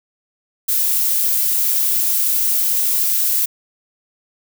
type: noise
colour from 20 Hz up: violet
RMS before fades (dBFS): -17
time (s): 0.68-3.46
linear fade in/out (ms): 10
effects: none